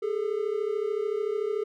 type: tone pair together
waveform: triangle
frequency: 406.2 / 439.8 Hz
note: G#4 / A4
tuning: -38 / -1 cents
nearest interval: minor second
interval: 137 cents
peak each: -27 dBFS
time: 0.02-1.64 s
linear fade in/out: 10 ms
effects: none